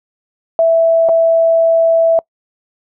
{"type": "tone with dropouts", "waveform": "sine", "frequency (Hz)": 659.3, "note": "E5", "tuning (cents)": 0, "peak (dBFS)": -7, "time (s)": [0.59, 2.19], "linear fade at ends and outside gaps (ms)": 1, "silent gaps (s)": [1.088, 1.092], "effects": ["noise-tail reverb RT60 0.1 s tail -25 dB re dry"]}